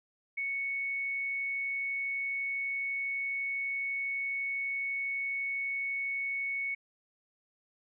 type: tone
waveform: sine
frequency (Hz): 2217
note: C#7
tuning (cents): 0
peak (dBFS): -31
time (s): 0.37-6.75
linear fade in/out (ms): 10
effects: none